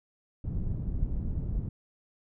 pink low-pass noise, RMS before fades -31 dBFS, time 0.44-1.69 s, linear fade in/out 5 ms, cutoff 150 Hz, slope 12 dB/octave, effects none

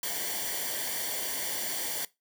white noise with comb filter, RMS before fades -33 dBFS, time 0.03-2.05 s, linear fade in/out 2 ms, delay 0.77 ms, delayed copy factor -0.7, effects noise-tail reverb RT60 0.2 s tail -20 dB re dry

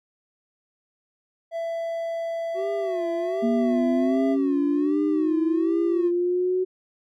triangle tone, 666 Hz, E5, 18 cents sharp, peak -24 dBFS, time 1.51-4.37 s, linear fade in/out 50 ms
triangle tone with vibrato, 370 Hz, F#4, in tune, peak -25 dBFS, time 2.54-6.12 s, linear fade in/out 50 ms, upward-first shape sine, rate 1.3 Hz, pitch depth 140 cents each way
sine linear sweep, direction up, 233.1 to 372.1 Hz, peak -20 dBFS, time 3.42-6.65 s, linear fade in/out 20 ms
effects none

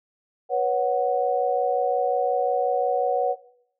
sine chord, B suspended second, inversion none, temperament equal with one note detuned, 488.8 / 554.4 / 740 Hz, B4 / C#5 / F#5, -18 / 0 / 0 cents, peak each -25 / -25 / -23 dBFS, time 0.49-3.36 s, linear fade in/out 50 ms, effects noise-tail reverb RT60 0.7 s tail -18 dB re dry

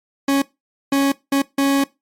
40% pulse tone bursts at uneven times, 276.5 Hz, C#4, 4 cents flat, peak -13 dBFS, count 4, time 0.28-0.42 / 0.92-1.12 / 1.32-1.42 / 1.58-1.84 s, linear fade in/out 5 ms, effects noise-tail reverb RT60 0.2 s tail -19 dB re dry + MP3 64 kbps

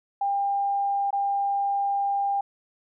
sine tone with dropouts, 799 Hz, G5, 33 cents sharp, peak -22 dBFS, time 0.21-2.41 s, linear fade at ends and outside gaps 5 ms, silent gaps 1.107-1.128 s, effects none

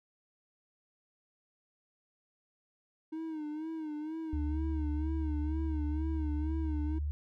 triangle tone with vibrato, 311.3 Hz, D#4, 1 cent sharp, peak -34 dBFS, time 3.12-6.99 s, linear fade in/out 10 ms, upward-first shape sine, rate 2.1 Hz, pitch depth 71 cents each way
sine tone, 73.42 Hz, D2, in tune, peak -31 dBFS, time 4.33-7.11 s, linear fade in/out 0 ms
effects none

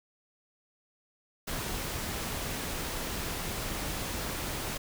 pink noise, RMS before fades -35 dBFS, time 1.47-4.78 s, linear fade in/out 10 ms, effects none

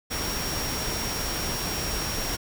sine tone in noise, 5588 Hz, F8, in tune, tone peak -33 dBFS, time 0.1-2.37 s, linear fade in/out 20 ms, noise pink, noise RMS -30 dBFS, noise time 0.1-2.37 s, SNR -6 dB, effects none

